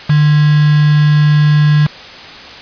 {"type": "tone with quantisation", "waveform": "sine", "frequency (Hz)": 150, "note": "D3", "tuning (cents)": 37, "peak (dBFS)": -6, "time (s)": [0.09, 1.87], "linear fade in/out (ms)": 10, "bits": 3, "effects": ["white hiss -31 dBFS RMS until 2.61 s", "resampled to 11025 Hz"]}